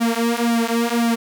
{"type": "tone with flanger", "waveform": "sawtooth", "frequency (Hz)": 233.1, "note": "A#3", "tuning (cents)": 0, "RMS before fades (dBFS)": -19, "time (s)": [0, 1.16], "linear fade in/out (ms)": 20, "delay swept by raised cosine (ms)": [1.9, 5.7], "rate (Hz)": 1.9, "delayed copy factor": -0.95, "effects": []}